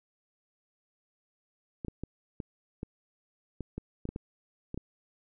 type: clicks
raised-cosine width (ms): 3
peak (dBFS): -23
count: 12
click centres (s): 1.848 / 1.883 / 2.036 / 2.402 / 2.831 / 3.607 / 3.78 / 4.054 / 4.09 / 4.161 / 4.744 / 4.776
effects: none